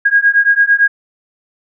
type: beating tone pair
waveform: sine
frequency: 1631 / 1639.9 Hz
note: G#6 / G#6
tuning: -32 / -22 cents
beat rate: 8.9 Hz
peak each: -11 dBFS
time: 0.05-0.88 s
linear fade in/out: 10 ms
effects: none